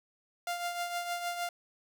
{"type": "tone with tremolo", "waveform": "sawtooth", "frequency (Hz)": 698.5, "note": "F5", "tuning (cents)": 0, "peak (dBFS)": -27, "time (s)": [0.47, 1.49], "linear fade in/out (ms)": 2, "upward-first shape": "triangle", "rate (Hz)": 6.5, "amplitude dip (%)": 60, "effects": []}